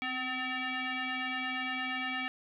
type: tone with frequency modulation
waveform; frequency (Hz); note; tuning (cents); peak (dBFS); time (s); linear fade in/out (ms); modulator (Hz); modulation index
sine; 251.2; B3; +30; -32; 0.02-2.28; 0; 511; 5.3
effects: none